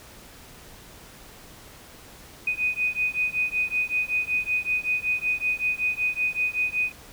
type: beating tone pair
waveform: sine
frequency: 2489 / 2494.3 Hz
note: D#7 / D#7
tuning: 0 / +4 cents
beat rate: 5.3 Hz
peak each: -26 dBFS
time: 2.47-6.92 s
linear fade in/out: 5 ms
effects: pink hiss -47 dBFS RMS until 7.12 s